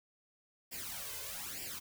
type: noise with flanger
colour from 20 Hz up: white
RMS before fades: -43 dBFS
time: 0.71-1.8 s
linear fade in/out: 20 ms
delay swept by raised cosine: 0.39 to 1.99 ms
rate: 1.1 Hz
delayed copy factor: +0.75
effects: none